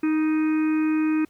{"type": "harmonic tone with a mistuned harmonic", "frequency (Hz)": 311.1, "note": "D#4", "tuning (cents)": 0, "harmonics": [1, 3, 4, 5, 6, 7, 8], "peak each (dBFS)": [-19, -41, -38, -40, -43, -46, -37], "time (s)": [0.03, 1.25], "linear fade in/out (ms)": 5, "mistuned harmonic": 3, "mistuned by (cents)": 26, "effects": ["pink hiss -61 dBFS RMS until 1.29 s"]}